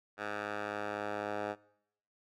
10% pulse tone with band-pass filter sweep, 103.83 Hz, G#2, in tune, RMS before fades -38 dBFS, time 0.17-1.56 s, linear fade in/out 50 ms, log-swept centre 1300 to 860 Hz, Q 1.5, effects noise-tail reverb RT60 0.8 s tail -23 dB re dry

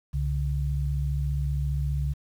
sine tone pair together, 66.5 / 141.44 Hz, C2 / C#3, +29 / +35 cents, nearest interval octave + minor second, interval 1306 cents, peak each -26 / -28 dBFS, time 0.13-2.14 s, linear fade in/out 20 ms, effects 9-bit

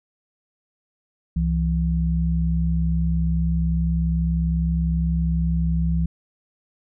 sine tone pair together, 66 / 166.31 Hz, C2 / E3, +16 / +16 cents, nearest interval octave + major third, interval 1600 cents, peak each -21 / -21 dBFS, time 1.36-6.06 s, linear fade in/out 5 ms, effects none

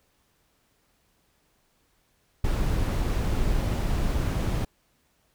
brown noise, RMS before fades -25 dBFS, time 2.44-4.65 s, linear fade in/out 5 ms, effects pink hiss -68 dBFS RMS until 5.34 s

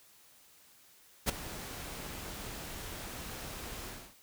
pink noise with ADSR envelope, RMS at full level -26 dBFS, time 1.26-4.15 s, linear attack 32 ms, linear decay 8 ms, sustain -17 dB, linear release 280 ms, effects white hiss -61 dBFS RMS until 4.22 s

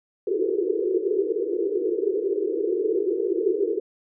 pink band-pass noise, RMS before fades -24 dBFS, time 0.27-3.8 s, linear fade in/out 5 ms, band 340 to 460 Hz, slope 96 dB/octave, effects none

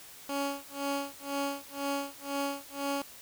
15% pulse tone with tremolo, 279.9 Hz, C#4, 17 cents sharp, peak -23 dBFS, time 0.29-3.02 s, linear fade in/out 2 ms, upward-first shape sine, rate 2 Hz, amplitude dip 100%, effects white hiss -50 dBFS RMS until 3.21 s

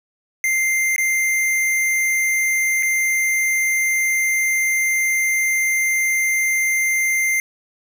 square tone with dropouts, 2093 Hz, C7, in tune, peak -17 dBFS, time 0.44-7.4 s, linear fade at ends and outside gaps 1 ms, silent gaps 0.962-0.981 / 2.826-2.83 s, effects none

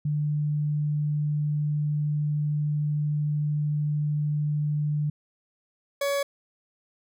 sine / 40% pulse tone pair in turn, 148.9 / 562.2 Hz, D3 / C#5, +24 / +24 cents, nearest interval octave + major seventh, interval 2300 cents, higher second, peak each -23 dBFS, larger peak neither, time 0.05-5.1 / 6.01-6.23 s, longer first, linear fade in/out 5 ms, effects none

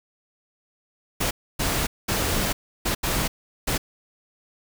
pink noise bursts at uneven times, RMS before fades -24 dBFS, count 6, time 1.2-1.31 / 1.59-1.87 / 2.08-2.53 / 2.85-2.95 / 3.03-3.28 / 3.67-3.78 s, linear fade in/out 10 ms, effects none

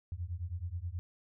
sine beating tone pair, 82.8 / 92.2 Hz, E2 / F#2, +8 / -6 cents, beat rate 9.4 Hz, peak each -39 / -39 dBFS, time 0.12-0.99 s, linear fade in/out 0 ms, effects none

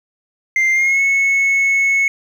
sine tone with pitch glide, 2093 to 2198 Hz, C7 to C#7, 0 to -15 cents, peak -9 dBFS, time 0.56-2.08 s, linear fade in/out 2 ms, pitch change +85 cents, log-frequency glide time 0.72-1.01 s, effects tanh soft clip ceiling -11 dBFS + 7-bit

